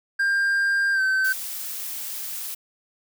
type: tone with pitch glide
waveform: triangle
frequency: 1597 to 1539.9 Hz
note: G6 to G6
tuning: +32 to -31 cents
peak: -17 dBFS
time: 0.19-1.33 s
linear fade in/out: 10 ms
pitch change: -63 cents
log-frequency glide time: 0.93-1.01 s
type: noise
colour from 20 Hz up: blue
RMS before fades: -32 dBFS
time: 1.24-2.55 s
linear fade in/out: 10 ms
effects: none